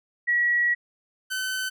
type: tone pair in turn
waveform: sine / sawtooth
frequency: 1922 / 1522.1 Hz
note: B6 / F#6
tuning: -48 / +49 cents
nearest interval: major third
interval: 403 cents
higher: first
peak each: -19 / -23 dBFS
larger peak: first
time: 0.27-0.75 / 1.3-1.7 s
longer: first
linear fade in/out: 20 ms
effects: none